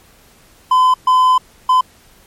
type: tone bursts at uneven times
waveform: triangle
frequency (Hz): 1018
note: C6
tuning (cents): -48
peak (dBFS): -6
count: 3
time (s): 0.71-0.94 / 1.07-1.38 / 1.69-1.81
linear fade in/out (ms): 5
effects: pink hiss -48 dBFS RMS until 2.26 s + MP3 64 kbps